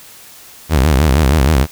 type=tone with vibrato; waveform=sawtooth; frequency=71.7 Hz; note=D2; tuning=41 cents flat; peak=-5 dBFS; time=0.69-1.67 s; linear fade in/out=50 ms; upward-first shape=sine; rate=6.4 Hz; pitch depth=220 cents each way; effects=white hiss -39 dBFS RMS until 1.71 s